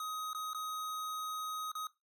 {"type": "tone with dropouts", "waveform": "square", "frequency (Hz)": 1258, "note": "D#6", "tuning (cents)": 19, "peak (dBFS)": -38, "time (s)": [0, 1.87], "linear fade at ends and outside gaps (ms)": 2, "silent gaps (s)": [[0.332, 0.347], [0.533, 0.546], [1.717, 1.752]], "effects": ["noise-tail reverb RT60 0.2 s tail -17 dB re dry", "MP3 96 kbps"]}